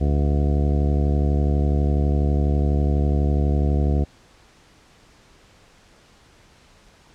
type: harmonic tone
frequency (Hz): 72.1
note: D2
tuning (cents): -31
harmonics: 1 / 2 / 3 / 4 / 5 / 6 / 7 / 9 / 10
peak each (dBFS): -18 / -24 / -28 / -30 / -32 / -34 / -35 / -37 / -38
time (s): 0-4.05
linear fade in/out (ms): 20
effects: pink hiss -53 dBFS RMS until 7.14 s + low-pass 7000 Hz 12 dB/octave